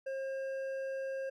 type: tone with hard clipping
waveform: sine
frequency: 536 Hz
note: C5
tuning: 42 cents sharp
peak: -37 dBFS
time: 0.06-1.3 s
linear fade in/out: 10 ms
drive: 7 dB
effects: none